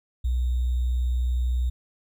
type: tone with sample-and-hold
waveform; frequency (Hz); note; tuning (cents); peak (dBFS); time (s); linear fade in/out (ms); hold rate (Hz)
sine; 61.7; B1; -1; -21; 0.24-1.7; 10; 3675
effects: none